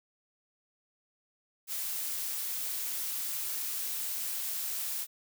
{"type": "noise", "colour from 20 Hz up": "blue", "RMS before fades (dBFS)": -35, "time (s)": [1.67, 5.07], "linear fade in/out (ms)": 50, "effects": []}